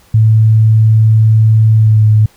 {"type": "tone with pitch glide", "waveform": "sine", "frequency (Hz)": [110, 107.67], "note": ["A2", "A2"], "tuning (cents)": [0, -37], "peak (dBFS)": -4, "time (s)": [0.14, 2.26], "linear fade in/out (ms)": 5, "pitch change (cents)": -37, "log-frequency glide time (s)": [1.75, 2.05], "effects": ["pink hiss -47 dBFS RMS until 2.36 s"]}